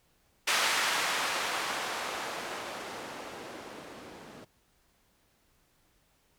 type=noise with low-pass filter sweep; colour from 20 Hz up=violet; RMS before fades=-34 dBFS; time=0.47-4.45 s; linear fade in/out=10 ms; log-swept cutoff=1700 to 280 Hz; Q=0.7; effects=pink hiss -69 dBFS RMS until 6.38 s